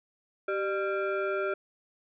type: tone with frequency modulation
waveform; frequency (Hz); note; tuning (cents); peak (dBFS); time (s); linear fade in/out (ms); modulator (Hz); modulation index
sine; 388.4; G4; -16; -27; 0.48-1.54; 5; 991; 1.2
effects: none